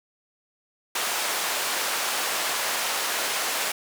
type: band-pass noise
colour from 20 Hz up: pink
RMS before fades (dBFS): -27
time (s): 0.95-3.72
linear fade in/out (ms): 5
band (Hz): 710 to 15000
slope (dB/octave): 12
effects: none